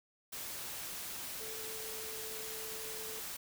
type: tone in noise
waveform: sine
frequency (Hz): 440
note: A4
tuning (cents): 0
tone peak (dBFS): -48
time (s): 1.4-3.2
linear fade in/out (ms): 10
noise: white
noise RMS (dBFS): -43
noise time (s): 0.32-3.37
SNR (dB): -8
effects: none